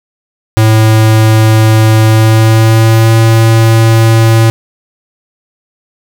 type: tone with pitch glide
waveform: square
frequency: 110 to 112.9 Hz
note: A2 to A2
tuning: 0 to +45 cents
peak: -4 dBFS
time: 0.57-4.5 s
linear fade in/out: 0 ms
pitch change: +45 cents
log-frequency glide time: 2.06-3.12 s
effects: none